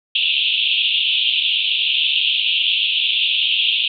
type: band-pass noise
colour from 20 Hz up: white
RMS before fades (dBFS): -18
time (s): 0.15-3.88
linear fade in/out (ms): 5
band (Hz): 2600 to 3600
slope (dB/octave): 96
effects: none